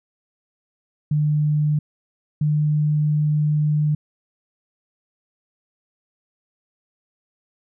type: tone pair in turn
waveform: sine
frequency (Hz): 150 / 150.55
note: D3 / D3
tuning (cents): +37 / +43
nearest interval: unison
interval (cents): 6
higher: second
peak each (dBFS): -16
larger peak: neither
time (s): 1.11-1.79 / 2.41-3.95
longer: second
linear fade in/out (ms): 5
effects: none